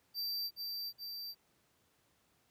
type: tone with echo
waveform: square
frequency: 4679 Hz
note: D8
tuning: 7 cents flat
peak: -36 dBFS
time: 0.14-0.51 s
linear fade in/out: 50 ms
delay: 420 ms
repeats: 2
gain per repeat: -3 dB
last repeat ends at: 1.35 s
effects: pink hiss -73 dBFS RMS until 2.5 s + high-pass 80 Hz 12 dB/octave